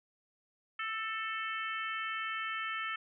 harmonic tone with a mistuned harmonic, 440 Hz, A4, in tune, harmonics 3 / 4 / 5 / 6 / 7, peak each -38 / -40 / -42 / -44 / -45 dBFS, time 0.79-2.96 s, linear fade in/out 5 ms, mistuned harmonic 4, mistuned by +20 cents, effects none

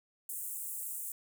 pink high-pass noise, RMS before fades -40 dBFS, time 0.29-1.12 s, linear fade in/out 2 ms, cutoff 7900 Hz, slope 48 dB/octave, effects none

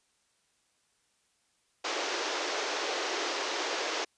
pink band-pass noise, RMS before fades -33 dBFS, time 1.84-4.05 s, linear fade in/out 10 ms, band 330 to 6500 Hz, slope 48 dB/octave, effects white hiss -72 dBFS RMS until 4.17 s + resampled to 22050 Hz

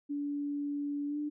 sine tone with pitch glide, 288 to 296.1 Hz, D4 to D4, -34 to +14 cents, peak -32 dBFS, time 0.09-1.3 s, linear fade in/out 20 ms, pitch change +48 cents, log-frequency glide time 1.07-1.18 s, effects none

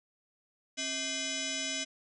sine tone with frequency modulation, 1549 Hz, G6, 21 cents flat, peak -32 dBFS, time 0.77-1.85 s, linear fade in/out 20 ms, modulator 909 Hz, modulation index 6.2, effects none

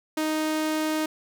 sawtooth tone, 311.1 Hz, D#4, in tune, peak -20 dBFS, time 0.17-1.06 s, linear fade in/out 5 ms, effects none

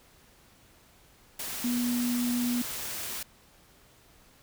sine tone in noise, 243.1 Hz, B3, 27 cents flat, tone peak -26 dBFS, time 1.64-2.62 s, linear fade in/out 5 ms, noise white, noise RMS -36 dBFS, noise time 1.39-3.23 s, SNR +7 dB, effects pink hiss -59 dBFS RMS until 4.42 s

